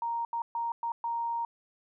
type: tone bursts at uneven times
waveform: sine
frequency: 932.3 Hz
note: A#5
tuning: in tune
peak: -29 dBFS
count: 5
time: 0.02-0.25 / 0.33-0.42 / 0.55-0.72 / 0.83-0.92 / 1.04-1.45 s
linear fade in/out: 2 ms
effects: none